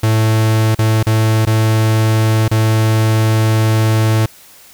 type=tone with dropouts; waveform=45% pulse; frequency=110 Hz; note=A2; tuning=in tune; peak=-10 dBFS; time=0.03-4.26 s; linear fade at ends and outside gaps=5 ms; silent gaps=0.749-0.788 / 1.03-1.066 / 1.453-1.469 / 2.481-2.512 s; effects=white hiss -42 dBFS RMS until 4.73 s